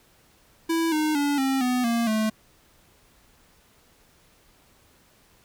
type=tone with pitch steps; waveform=square; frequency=329.6 / 307.5 / 286.9 / 267.7 / 249.8 / 233.1 / 217.5 Hz; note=E4 / D#4 / D4 / C4 / B3 / A#3 / A3; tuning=0 / -20 / -40 / +40 / +20 / 0 / -20 cents; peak=-22 dBFS; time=0.69-2.3 s; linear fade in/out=10 ms; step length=230 ms; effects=pink hiss -59 dBFS RMS until 5.44 s